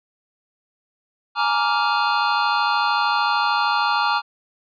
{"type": "chord", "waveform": "square", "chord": "Bb dominant seventh", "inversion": "third", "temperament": "just", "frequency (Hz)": [839.1, 932.3, 1165.4, 1398.5], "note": ["Ab5", "Bb5", "D6", "F6"], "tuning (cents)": [18, 0, -14, 2], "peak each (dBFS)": -24, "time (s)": [1.35, 4.22], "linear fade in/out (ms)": 50, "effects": ["resampled to 11025 Hz"]}